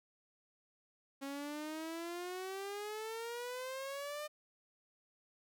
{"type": "exponential sweep", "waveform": "sawtooth", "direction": "up", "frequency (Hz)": [272.5, 607], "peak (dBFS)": -37, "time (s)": [1.21, 4.28], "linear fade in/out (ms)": 20, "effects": []}